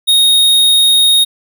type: tone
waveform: square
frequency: 3729 Hz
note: A#7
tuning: in tune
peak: -7 dBFS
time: 0.07-1.25 s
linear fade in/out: 20 ms
effects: none